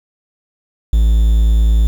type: tone with quantisation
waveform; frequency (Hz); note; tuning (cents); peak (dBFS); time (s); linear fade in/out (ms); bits
triangle; 54.9; A1; -3; -6; 0.93-1.87; 0; 6
effects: none